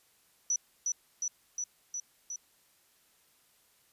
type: tone with echo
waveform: sine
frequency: 5920 Hz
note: F#8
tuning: in tune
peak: -26 dBFS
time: 0.5-0.56 s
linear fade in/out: 2 ms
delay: 360 ms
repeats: 5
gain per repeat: -2 dB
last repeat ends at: 2.36 s
effects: white hiss -67 dBFS RMS until 3.92 s + resampled to 32000 Hz